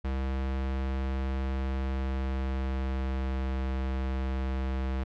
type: tone with pitch glide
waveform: square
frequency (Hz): 66.3 to 65.65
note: C2 to C2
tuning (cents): +23 to +6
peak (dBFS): -29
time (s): 0.04-5.04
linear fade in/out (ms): 10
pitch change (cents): -17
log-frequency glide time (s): 1.76-3.56
effects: low-pass 3000 Hz 12 dB/octave